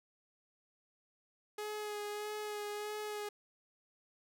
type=tone with vibrato; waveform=sawtooth; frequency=419.1 Hz; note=G#4; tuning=16 cents sharp; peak=-35 dBFS; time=1.58-3.29 s; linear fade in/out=5 ms; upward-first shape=sine; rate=1.6 Hz; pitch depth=19 cents each way; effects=none